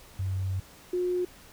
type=tone pair in turn; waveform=sine; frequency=94.8 / 359.6 Hz; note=F#2 / F#4; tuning=+43 / -49 cents; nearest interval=octave + major seventh; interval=2308 cents; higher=second; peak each=-27 / -25 dBFS; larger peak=second; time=0.19-0.6 / 0.93-1.25 s; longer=first; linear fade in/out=5 ms; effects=pink hiss -52 dBFS RMS until 1.52 s